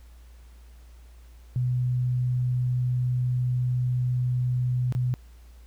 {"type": "tone with dropouts", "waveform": "sine", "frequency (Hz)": 124.9, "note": "B2", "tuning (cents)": 20, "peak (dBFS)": -22, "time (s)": [1.56, 5.14], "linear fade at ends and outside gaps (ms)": 0, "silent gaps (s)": [4.924, 4.95], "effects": ["added 59 Hz sine -46 dBFS peak until 5.66 s", "pink hiss -61 dBFS RMS until 5.66 s"]}